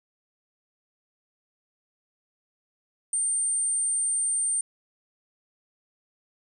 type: tone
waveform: sine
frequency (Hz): 8870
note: C#9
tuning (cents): 0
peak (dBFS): -23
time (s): 3.13-4.61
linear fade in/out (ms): 2
effects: none